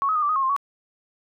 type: tone with pitch steps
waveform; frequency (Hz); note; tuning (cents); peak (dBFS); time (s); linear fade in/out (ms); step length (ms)
sine; 1109 / 1274 / 1228 / 1167 / 1250 / 1085 / 1054 / 1123; C#6 / D#6 / D#6 / D6 / D#6 / C#6 / C6 / C#6; 0 / +41 / -23 / -11 / +8 / -37 / +12 / +22; -19; 0.02-0.564; 0; 68
effects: none